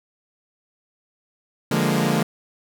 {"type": "chord", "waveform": "sawtooth", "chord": "Bb dominant seventh", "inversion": "first", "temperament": "equal", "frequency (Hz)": [146.83, 174.61, 207.7, 233.1], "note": ["D3", "F3", "Ab3", "Bb3"], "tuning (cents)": [0, 0, 0, 0], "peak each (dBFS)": -20, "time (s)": [1.71, 2.23], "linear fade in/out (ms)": 5, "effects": []}